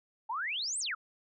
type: exponential two-way sweep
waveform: sine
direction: up then down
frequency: 838 to 9110 to 1181 Hz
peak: -32 dBFS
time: 0.29-0.95 s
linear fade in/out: 10 ms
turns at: 0.79 s
effects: none